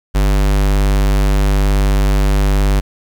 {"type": "tone", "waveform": "square", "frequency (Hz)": 49.46, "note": "G1", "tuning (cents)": 16, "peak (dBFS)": -11, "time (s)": [0.14, 2.81], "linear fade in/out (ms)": 20, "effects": ["8-bit"]}